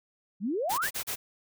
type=exponential sweep; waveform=sine; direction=up; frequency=177.4 to 2067 Hz; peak=-27 dBFS; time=0.4-0.9 s; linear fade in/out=50 ms
type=noise bursts; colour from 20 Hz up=white; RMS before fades=-33 dBFS; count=4; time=0.69-1.16 s; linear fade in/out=20 ms; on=92 ms; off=34 ms
effects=none